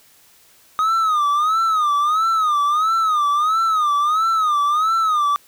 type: tone with vibrato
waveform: triangle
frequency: 1244.5 Hz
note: D#6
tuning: in tune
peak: -13 dBFS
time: 0.79-5.36 s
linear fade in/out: 0 ms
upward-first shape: sine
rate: 1.5 Hz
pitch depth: 130 cents each way
effects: white hiss -52 dBFS RMS until 5.47 s